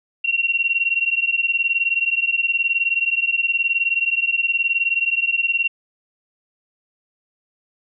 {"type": "beating tone pair", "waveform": "sine", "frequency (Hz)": [2734, 2753], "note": ["F7", "F7"], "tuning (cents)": [-37, -25], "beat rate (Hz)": 19, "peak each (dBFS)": -20, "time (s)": [0.24, 5.68], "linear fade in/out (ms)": 10, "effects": []}